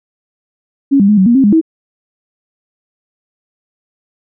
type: tone with pitch steps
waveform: sine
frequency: 276.7 / 198.9 / 210.2 / 188.7 / 237 / 268.2 / 205.5 / 322.3 Hz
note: C#4 / G3 / G#3 / F#3 / A#3 / C4 / G#3 / E4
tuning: -3 / +25 / +21 / +34 / +29 / +43 / -18 / -39 cents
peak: -5 dBFS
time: 0.91-1.614 s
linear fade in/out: 20 ms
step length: 88 ms
effects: none